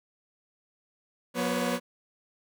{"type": "tone cluster", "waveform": "sawtooth", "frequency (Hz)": [180.8, 242.6, 504, 560], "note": ["F#3", "B3", "B4", "C#5"], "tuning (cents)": [-40, -31, 35, 18], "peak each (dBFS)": [-30, -26, -30, -29], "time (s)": [1.34, 1.8], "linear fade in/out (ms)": 50, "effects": []}